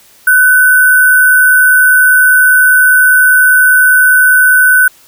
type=tone with sample-and-hold; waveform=sine; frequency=1500 Hz; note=F#6; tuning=23 cents sharp; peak=-3 dBFS; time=0.27-4.88 s; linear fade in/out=5 ms; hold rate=11025 Hz; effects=white hiss -43 dBFS RMS until 5.07 s